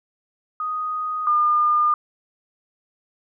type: tone pair in turn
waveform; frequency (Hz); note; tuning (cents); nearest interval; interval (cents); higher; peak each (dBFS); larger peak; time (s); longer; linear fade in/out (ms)
sine; 1244.5 / 1209.8; D#6 / D#6; 0 / -49; unison; 49; first; -23 / -15; second; 0.6-1.27 / 1.27-1.94; neither; 2
effects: none